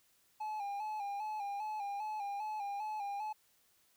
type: tone with vibrato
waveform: triangle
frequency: 830.6 Hz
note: G#5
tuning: in tune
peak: -35 dBFS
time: 0.4-3.33 s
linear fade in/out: 10 ms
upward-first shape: square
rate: 2.5 Hz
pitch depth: 56 cents each way
effects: white hiss -71 dBFS RMS until 3.96 s